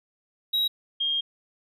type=tone pair in turn; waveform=triangle / sine; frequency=3834 / 3224 Hz; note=A#7 / G7; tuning=+48 / +48 cents; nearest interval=minor third; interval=300 cents; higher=first; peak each=-20 / -23 dBFS; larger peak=first; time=0.53-0.68 / 1-1.21 s; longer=second; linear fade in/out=10 ms; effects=none